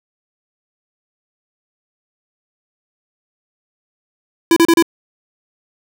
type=tone bursts; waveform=square; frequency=333.9 Hz; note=E4; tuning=22 cents sharp; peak=-8 dBFS; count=4; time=4.51-4.825 s; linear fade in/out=2 ms; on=54 ms; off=33 ms; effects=none